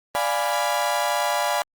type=chord; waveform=35% pulse; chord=D diminished seventh; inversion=none; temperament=equal; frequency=587.3 / 698.5 / 830.6 / 987.8 Hz; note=D5 / F5 / Ab5 / Cb6; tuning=0 / 0 / 0 / 0 cents; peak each=-25 dBFS; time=0.15-1.62 s; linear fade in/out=0 ms; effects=Opus 32 kbps

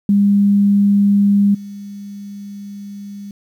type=tone with level steps; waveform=sine; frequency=201.6 Hz; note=G3; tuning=49 cents sharp; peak=-9 / -28 dBFS; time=0.09-3.31 s; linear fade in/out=2 ms; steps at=1.54 s; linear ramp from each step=10 ms; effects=8-bit

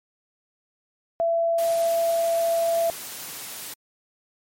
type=tone; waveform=sine; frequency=670 Hz; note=E5; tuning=28 cents sharp; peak=-19 dBFS; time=1.2-2.9 s; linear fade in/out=0 ms
type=high-pass noise; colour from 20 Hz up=white; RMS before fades=-36 dBFS; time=1.58-3.74 s; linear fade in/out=5 ms; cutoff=110 Hz; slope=24 dB/octave
effects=MP3 64 kbps

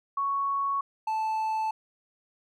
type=tone pair in turn; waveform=sine / triangle; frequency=1111 / 876.7 Hz; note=C#6 / A5; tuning=+4 / -7 cents; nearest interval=major third; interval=411 cents; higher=first; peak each=-25 / -24 dBFS; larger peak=second; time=0.17-0.81 / 1.07-1.71 s; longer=neither; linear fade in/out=5 ms; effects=none

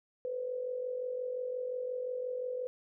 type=tone with amplitude modulation; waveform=sine; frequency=502 Hz; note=B4; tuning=28 cents sharp; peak=-31 dBFS; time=0.25-2.67 s; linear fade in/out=0 ms; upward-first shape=sine; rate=45.7 Hz; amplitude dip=60%; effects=none

